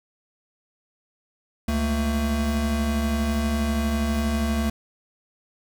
square tone pair together, 70.78 / 224.7 Hz, C#2 / A3, +37 / +37 cents, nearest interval octave + minor sixth, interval 2000 cents, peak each -25 dBFS, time 1.68-4.7 s, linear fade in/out 5 ms, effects none

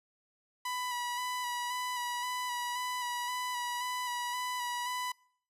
sawtooth tone with vibrato, 984 Hz, B5, 7 cents flat, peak -30 dBFS, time 0.65-5.12 s, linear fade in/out 5 ms, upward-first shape square, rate 1.9 Hz, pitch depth 21 cents each way, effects noise-tail reverb RT60 0.6 s tail -25 dB re dry + resampled to 32000 Hz

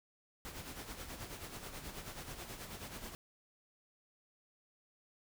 pink noise with tremolo, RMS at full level -45 dBFS, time 0.45-3.15 s, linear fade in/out 0 ms, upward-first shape sine, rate 9.3 Hz, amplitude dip 55%, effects none

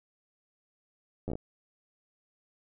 slowing click train, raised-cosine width 2 ms, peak -22 dBFS, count 6, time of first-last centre 1.28-1.354 s, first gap 10 ms, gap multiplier 1.2, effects none

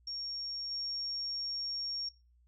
sine tone with level steps, 5540 Hz, F8, 15 cents flat, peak -37 / -35 dBFS, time 0.07-2.09 s, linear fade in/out 5 ms, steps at 0.71 s, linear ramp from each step 2 ms, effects noise-tail reverb RT60 0.3 s tail -22 dB re dry + added 60 Hz sine -63 dBFS peak until 2.47 s

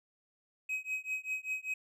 triangle tone with tremolo, 2535 Hz, D#7, 32 cents sharp, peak -29 dBFS, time 0.69-1.74 s, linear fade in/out 5 ms, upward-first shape triangle, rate 5.1 Hz, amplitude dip 100%, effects none

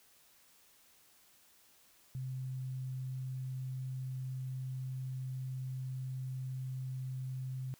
sine tone, 130 Hz, C3, 11 cents flat, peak -37 dBFS, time 2.15-7.74 s, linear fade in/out 0 ms, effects white hiss -65 dBFS RMS until 7.79 s

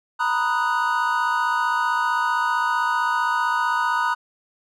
triangle chord, B major seventh, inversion third, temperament equal, 932.3 / 987.8 / 1244.5 / 1480 Hz, A#5 / B5 / D#6 / F#6, 0 / 0 / 0 / 0 cents, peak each -23 dBFS, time 0.19-4.15 s, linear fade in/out 20 ms, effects none

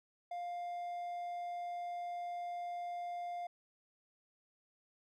triangle tone, 702 Hz, F5, 9 cents sharp, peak -37 dBFS, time 0.31-3.47 s, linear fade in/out 5 ms, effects none

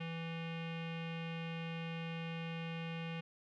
square tone with low-pass filter, 165.1 Hz, E3, 3 cents sharp, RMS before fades -42 dBFS, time 0-3.21 s, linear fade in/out 10 ms, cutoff 2700 Hz, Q 4.4, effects none

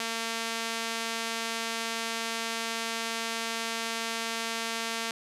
sawtooth tone with band-pass filter, 227.8 Hz, A#3, 40 cents flat, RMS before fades -33 dBFS, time 0-5.11 s, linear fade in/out 2 ms, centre 4100 Hz, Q 0.53, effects resampled to 32000 Hz

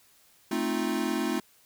square chord, F dominant seventh, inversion first, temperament equal, 220 / 261.6 / 311.1 / 349.2 Hz, A3 / C4 / Eb4 / F4, 0 / 0 / 0 / 0 cents, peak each -33 dBFS, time 0.51-1.4 s, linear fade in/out 5 ms, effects white hiss -61 dBFS RMS until 1.65 s

